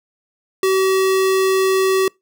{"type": "tone", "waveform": "square", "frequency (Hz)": 381, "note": "G4", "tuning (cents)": -49, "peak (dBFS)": -14, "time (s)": [0.63, 2.08], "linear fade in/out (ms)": 2, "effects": ["noise-tail reverb RT60 0.2 s tail -26 dB re dry"]}